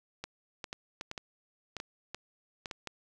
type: clicks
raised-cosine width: 0.2 ms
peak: -21 dBFS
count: 12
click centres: 0.24 / 0.642 / 0.729 / 1.011 / 1.114 / 1.178 / 1.767 / 1.801 / 2.146 / 2.658 / 2.712 / 2.873 s
effects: none